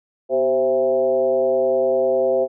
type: tone with frequency modulation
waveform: sine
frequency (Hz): 524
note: C5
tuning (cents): +2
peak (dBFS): -15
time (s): 0.29-2.48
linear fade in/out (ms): 50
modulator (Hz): 138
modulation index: 1
effects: none